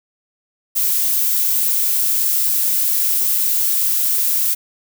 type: noise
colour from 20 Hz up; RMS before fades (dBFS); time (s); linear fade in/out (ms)
violet; -17; 0.75-4.55; 20
effects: none